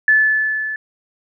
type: tone with level ramp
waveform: sine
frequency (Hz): 1736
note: A6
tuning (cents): -24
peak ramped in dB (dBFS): -8 to -22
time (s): 0.08-0.76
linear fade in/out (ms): 2
effects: none